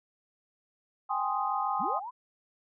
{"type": "chord", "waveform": "sine", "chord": "Ab major seventh", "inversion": "third", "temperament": "equal", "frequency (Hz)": [784, 830.6, 1046.5, 1244.5], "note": ["G5", "Ab5", "C6", "Eb6"], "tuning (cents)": [0, 0, 0, 0], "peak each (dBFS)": -33, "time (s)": [1.09, 2], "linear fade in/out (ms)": 20}
{"type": "linear sweep", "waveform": "sine", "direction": "up", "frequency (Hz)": [138.59, 1046.5], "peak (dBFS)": -36, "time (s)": [1.79, 2.11], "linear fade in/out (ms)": 20}
{"effects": []}